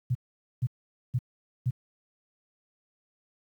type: tone bursts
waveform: sine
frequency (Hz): 123.47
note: B2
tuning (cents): 0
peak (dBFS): -22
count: 4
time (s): 0.1-1.706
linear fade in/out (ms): 10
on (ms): 49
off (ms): 470
effects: high-pass 80 Hz 12 dB/octave + 10-bit